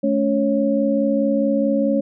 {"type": "tone cluster", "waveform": "sine", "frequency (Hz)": [216.9, 281.6, 550], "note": ["A3", "C#4", "C#5"], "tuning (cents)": [-25, 27, -14], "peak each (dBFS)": -20, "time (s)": [0.03, 2.01], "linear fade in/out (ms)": 10, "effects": []}